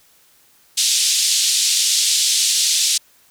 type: band-pass noise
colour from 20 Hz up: pink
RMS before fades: -17 dBFS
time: 0.77-2.98 s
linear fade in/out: 10 ms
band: 3500 to 9200 Hz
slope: 24 dB/octave
effects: white hiss -54 dBFS RMS until 3.3 s